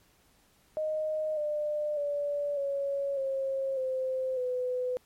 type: tone with pitch steps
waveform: sine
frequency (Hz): 620 / 598.5 / 577.8 / 557.8 / 538.5 / 519.9 / 501.9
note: D#5 / D5 / D5 / C#5 / C5 / C5 / B4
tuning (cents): -6 / +33 / -28 / +11 / +50 / -11 / +28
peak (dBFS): -28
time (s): 0.77-4.97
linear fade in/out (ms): 0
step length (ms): 600
effects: pink hiss -65 dBFS RMS until 5.05 s + MP3 64 kbps